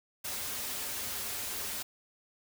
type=noise with comb filter; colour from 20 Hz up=white; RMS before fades=-37 dBFS; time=0.24-1.83 s; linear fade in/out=10 ms; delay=6.1 ms; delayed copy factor=-0.5; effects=none